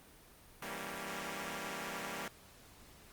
5% pulse chord, E diminished seventh, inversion none, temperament equal, 164.81 / 196 / 233.1 / 277.2 Hz, E3 / G3 / Bb3 / Db4, 0 / 0 / 0 / 0 cents, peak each -36 / -33 / -34 / -36 dBFS, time 0.62-2.28 s, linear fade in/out 2 ms, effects pink hiss -59 dBFS RMS until 3.12 s + Opus 32 kbps

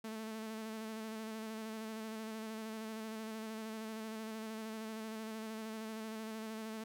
sawtooth tone with vibrato, 220 Hz, A3, in tune, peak -38 dBFS, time 0.04-6.84 s, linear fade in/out 5 ms, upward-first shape square, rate 13 Hz, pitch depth 21 cents each way, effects none

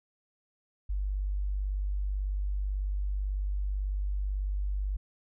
sine tone, 49.07 Hz, G1, 2 cents sharp, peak -28 dBFS, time 0.89-4.97 s, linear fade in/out 10 ms, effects none

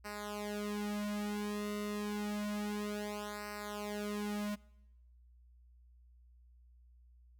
sawtooth tone with flanger, 207.7 Hz, G#3, in tune, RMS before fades -39 dBFS, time 0.04-4.56 s, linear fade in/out 20 ms, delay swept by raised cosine 0.29 to 3.59 ms, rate 0.29 Hz, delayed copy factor -1, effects noise-tail reverb RT60 1.0 s tail -24 dB re dry + added 60 Hz sine -59 dBFS peak until 7.39 s

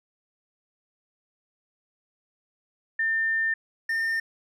sine / triangle tone pair in turn, 1800 / 1811.5 Hz, A6 / A6, +39 / +50 cents, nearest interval unison, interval 11 cents, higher second, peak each -22 dBFS, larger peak neither, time 2.99-3.54 / 3.89-4.2 s, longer first, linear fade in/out 5 ms, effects none

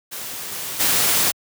white noise with level steps, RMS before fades -31 / -29 / -18 dBFS, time 0.11-1.32 s, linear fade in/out 20 ms, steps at 0.51 / 0.79 s, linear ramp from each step 20 ms, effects high-pass 80 Hz 12 dB/octave

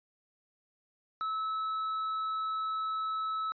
sine tone with tanh clipping, 1300 Hz, E6, 24 cents flat, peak -32 dBFS, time 1.21-3.52 s, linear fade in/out 0 ms, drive 5 dB, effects resampled to 11025 Hz

